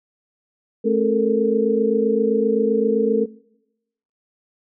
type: tone cluster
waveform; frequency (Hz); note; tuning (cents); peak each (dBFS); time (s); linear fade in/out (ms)
sine; 217.3 / 269.5 / 434.2 / 461.9; A3 / C#4 / A4 / A#4; -21 / -49 / -23 / -16; -21 / -26 / -21 / -19; 0.84-3.26; 20
effects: noise-tail reverb RT60 0.9 s tail -22 dB re dry